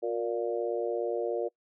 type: harmonic tone with a mistuned harmonic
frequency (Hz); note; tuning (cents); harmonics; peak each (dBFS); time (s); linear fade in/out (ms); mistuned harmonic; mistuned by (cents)
117; A#2; +7; 3 / 4 / 5 / 6; -33 / -31 / -34 / -40; 0.02-1.49; 20; 3; +35
effects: noise-tail reverb RT60 0.1 s tail -24 dB re dry